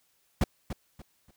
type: noise with echo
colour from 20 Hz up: brown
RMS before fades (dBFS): -22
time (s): 0.41-0.44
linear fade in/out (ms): 5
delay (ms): 290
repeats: 3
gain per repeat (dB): -11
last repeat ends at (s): 1.31
effects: white hiss -70 dBFS RMS until 1.36 s